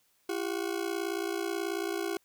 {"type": "ring-modulated tone", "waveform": "40% pulse", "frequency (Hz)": 367.1, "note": "F#4", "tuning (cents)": -14, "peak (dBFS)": -27, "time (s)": [0.29, 2.17], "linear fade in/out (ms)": 2, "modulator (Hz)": 29.2, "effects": ["white hiss -70 dBFS RMS until 2.24 s"]}